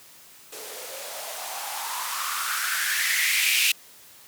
violet noise with band-pass filter sweep, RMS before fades -27 dBFS, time 0.52-3.72 s, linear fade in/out 5 ms, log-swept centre 420 to 2700 Hz, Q 5.5, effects white hiss -50 dBFS RMS until 4.27 s + high-pass 80 Hz 12 dB/octave

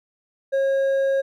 sine tone with hard clipping, 543 Hz, C#5, 36 cents flat, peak -19 dBFS, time 0.52-1.22 s, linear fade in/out 20 ms, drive 4 dB, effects none

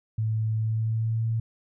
sine tone with pitch glide, 110 to 113.22 Hz, A2 to A2, 0 to +50 cents, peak -23 dBFS, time 0.18-1.4 s, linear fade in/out 5 ms, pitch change +50 cents, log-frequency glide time 0.57-1.24 s, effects none

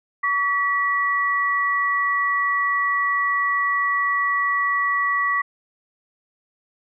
sine tone pair together, 1137 / 1944.5 Hz, C#6 / B6, +44 / -27 cents, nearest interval major sixth, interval 929 cents, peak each -21 dBFS, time 0.23-5.42 s, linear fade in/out 10 ms, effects none

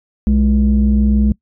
sine tone pair together, 63.09 / 210.2 Hz, B1 / G#3, +38 / +21 cents, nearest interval octave + major sixth, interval 2083 cents, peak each -11 dBFS, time 0.27-1.32 s, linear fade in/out 0 ms, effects noise-tail reverb RT60 0.1 s tail -23 dB re dry + tanh soft clip ceiling -5 dBFS

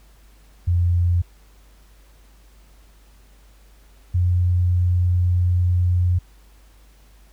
sine tone pair in turn, 87.31 / 89.09 Hz, F2 / F2, 0 / +35 cents, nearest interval unison, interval 35 cents, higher second, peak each -15 dBFS, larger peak neither, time 0.67-1.22 / 4.14-6.19 s, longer second, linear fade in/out 10 ms, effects added 50 Hz sine -48 dBFS peak until 7.32 s + pink hiss -57 dBFS RMS until 7.32 s

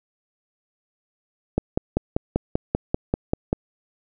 click train, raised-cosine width 2 ms, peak -6 dBFS, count 11, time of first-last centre 1.58-3.529 s, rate 5.13 Hz, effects none

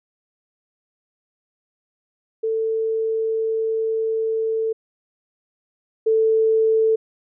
sine tone pair in turn, 444.9 / 442.9 Hz, A4 / A4, +19 / +11 cents, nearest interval unison, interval 8 cents, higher first, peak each -19 / -14 dBFS, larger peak second, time 2.43-4.73 / 6.06-6.96 s, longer first, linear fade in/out 10 ms, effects none

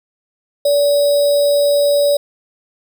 sine tone with sample-and-hold, 575 Hz, D5, 37 cents flat, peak -10 dBFS, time 0.65-2.17 s, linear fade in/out 5 ms, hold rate 4410 Hz, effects none

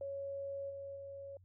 sine tone with level steps, 554.4 Hz, C#5, in tune, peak -39 / -43 / -45 dBFS, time 0.01-1.37 s, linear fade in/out 2 ms, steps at 0.69 / 0.95 s, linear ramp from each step 20 ms, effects added 92 Hz sine -60 dBFS peak until 1.44 s

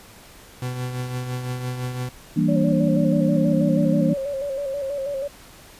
40% pulse tone with tremolo, 125.5 Hz, B2, 28 cents sharp, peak -23 dBFS, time 0.62-2.09 s, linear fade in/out 2 ms, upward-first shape triangle, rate 5.9 Hz, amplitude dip 50%
sine chord, E half-diminished seventh, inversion none, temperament equal, 164.81 / 196 / 233.1 / 293.7 Hz, E3 / G3 / Bb3 / D4, 0 / 0 / 0 / 0 cents, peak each -21 / -23 / -22 / -23 dBFS, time 2.36-4.14 s, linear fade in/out 10 ms
sine tone with vibrato, 554.4 Hz, C#5, in tune, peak -24 dBFS, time 2.48-5.28 s, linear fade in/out 10 ms, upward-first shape square, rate 6.2 Hz, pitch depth 52 cents each way
effects pink hiss -46 dBFS RMS until 5.79 s + resampled to 32000 Hz

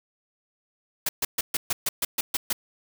white noise bursts, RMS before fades -25 dBFS, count 10, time 1.06-2.53 s, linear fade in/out 5 ms, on 30 ms, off 130 ms, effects none

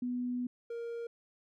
sine / triangle tone pair in turn, 246.9 / 467.4 Hz, B3 / A#4, 0 / +5 cents, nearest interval major seventh, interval 1105 cents, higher second, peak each -32 / -35 dBFS, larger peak first, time 0.02-0.47 / 0.7-1.07 s, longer first, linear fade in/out 5 ms, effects none

